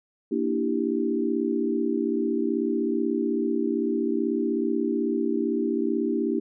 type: chord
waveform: sine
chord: E half-diminished seventh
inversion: second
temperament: equal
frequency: 233.1 / 293.7 / 329.6 / 392 Hz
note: Bb3 / D4 / E4 / G4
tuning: 0 / 0 / 0 / 0 cents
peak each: -28 dBFS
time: 0.31-6.4 s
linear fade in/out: 10 ms
effects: none